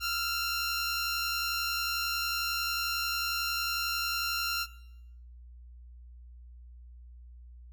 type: tone pair together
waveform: 15% pulse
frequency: 1318.5 / 1389.6 Hz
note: E6 / F6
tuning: 0 / -9 cents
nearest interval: minor second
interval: 91 cents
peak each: -32 / -23 dBFS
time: 0-4.67 s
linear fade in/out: 50 ms
effects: noise-tail reverb RT60 0.8 s tail -19 dB re dry + added 60 Hz sine -47 dBFS peak until 7.72 s